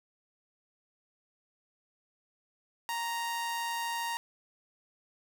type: tone with amplitude modulation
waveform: sawtooth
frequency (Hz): 932.3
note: A#5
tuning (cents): 0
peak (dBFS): -27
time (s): 2.89-4.17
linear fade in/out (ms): 0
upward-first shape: sine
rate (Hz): 174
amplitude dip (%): 30
effects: 10-bit